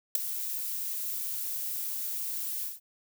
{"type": "noise with ADSR envelope", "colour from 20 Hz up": "violet", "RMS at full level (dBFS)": -21, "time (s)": [0.15, 2.8], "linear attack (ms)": 3, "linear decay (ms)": 10, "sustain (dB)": -13, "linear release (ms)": 170, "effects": []}